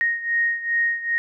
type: beating tone pair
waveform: sine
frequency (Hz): 1864.7 / 1867.2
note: A#6 / A#6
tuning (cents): 0 / +2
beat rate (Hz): 2.5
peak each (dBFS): -21 / -25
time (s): 0.01-1.18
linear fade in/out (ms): 0
effects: none